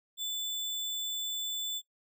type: tone with sample-and-hold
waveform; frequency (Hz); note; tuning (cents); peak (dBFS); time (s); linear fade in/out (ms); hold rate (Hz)
sine; 3495; A7; -12; -32; 0.17-1.82; 50; 11025
effects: noise-tail reverb RT60 0.1 s tail -19 dB re dry